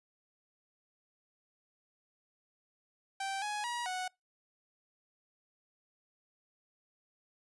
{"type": "tone with pitch steps", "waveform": "sawtooth", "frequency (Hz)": [780, 836, 958, 738], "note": ["G5", "G#5", "A#5", "F#5"], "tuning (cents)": [-9, 11, 47, -5], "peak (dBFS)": -31, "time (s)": [3.2, 4.08], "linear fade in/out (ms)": 5, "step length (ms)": 220, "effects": ["noise-tail reverb RT60 0.2 s tail -26 dB re dry", "resampled to 24000 Hz"]}